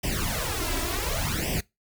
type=noise with flanger; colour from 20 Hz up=pink; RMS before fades=-28 dBFS; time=0.03-1.61 s; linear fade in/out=10 ms; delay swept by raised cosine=0.36 to 3.06 ms; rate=0.68 Hz; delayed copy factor=+0.85; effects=noise-tail reverb RT60 0.2 s tail -23 dB re dry